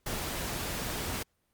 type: noise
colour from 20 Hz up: pink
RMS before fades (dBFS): -35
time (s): 0.06-1.23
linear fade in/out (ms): 5
effects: pink hiss -75 dBFS RMS until 1.53 s + Opus 48 kbps